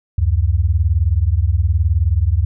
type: beating tone pair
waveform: sine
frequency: 72.4 / 91.4 Hz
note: D2 / F#2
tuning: -24 / -21 cents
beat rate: 19 Hz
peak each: -15 dBFS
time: 0.18-2.45 s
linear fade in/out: 5 ms
effects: none